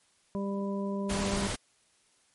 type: harmonic tone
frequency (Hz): 198.4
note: G3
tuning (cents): +21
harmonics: 1 / 2 / 3 / 5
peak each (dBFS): -31 / -37 / -39 / -42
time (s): 0.35-1.47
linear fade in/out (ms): 0
type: noise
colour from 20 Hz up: pink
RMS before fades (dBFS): -33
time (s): 1.09-1.56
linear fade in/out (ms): 10
effects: white hiss -67 dBFS RMS until 2.34 s + MP3 48 kbps